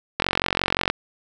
click train, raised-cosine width 0.3 ms, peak -3 dBFS, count 33, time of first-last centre 0.2-0.9 s, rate 45.7 Hz, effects none

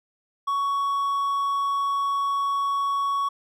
triangle tone, 1117 Hz, C#6, 13 cents sharp, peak -20 dBFS, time 0.47-3.29 s, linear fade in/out 10 ms, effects none

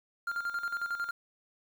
triangle tone with tremolo, 1396.9 Hz, F6, in tune, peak -28 dBFS, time 0.27-1.11 s, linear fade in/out 5 ms, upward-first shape square, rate 11 Hz, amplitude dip 65%, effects 9-bit

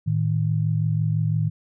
sine tone pair together, 110 / 155.95 Hz, A2 / D#3, 0 / +4 cents, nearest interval tritone, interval 604 cents, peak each -22 dBFS, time 0.06-1.5 s, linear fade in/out 20 ms, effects none

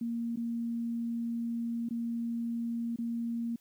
sine tone with dropouts, 233.1 Hz, A#3, in tune, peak -31 dBFS, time 0.01-3.56 s, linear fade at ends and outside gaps 5 ms, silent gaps 0.36-0.371 / 1.889-1.907 / 2.961-2.986 s, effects white hiss -69 dBFS RMS until 3.6 s

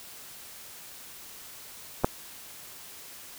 clicks, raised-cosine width 1 ms, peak -22 / -6 dBFS, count 2, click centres 2.037 / 2.045 s, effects white hiss -46 dBFS RMS until 3.38 s

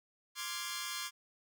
10% pulse chord, D half-diminished seventh, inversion third, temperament equal, 1046.5 / 1174.7 / 1396.9 / 1661.2 Hz, C6 / D6 / F6 / Ab6, 0 / 0 / 0 / 0 cents, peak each -34 / -36 / -38 / -34 dBFS, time 0.35-1.11 s, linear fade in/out 50 ms, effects none

